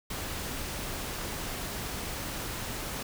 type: noise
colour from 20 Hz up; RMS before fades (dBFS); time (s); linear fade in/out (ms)
pink; -36; 0.1-3.03; 5
effects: none